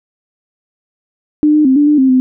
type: tone with pitch steps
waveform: sine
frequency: 300.7 / 303.4 / 262.6 / 292.3 / 298.1 / 263.9 / 256.8 Hz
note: D4 / D#4 / C4 / D4 / D4 / C4 / C4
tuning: +41 / -44 / +6 / -8 / +26 / +15 / -32 cents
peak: -6 dBFS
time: 1.43-2.2 s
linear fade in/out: 0 ms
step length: 110 ms
effects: none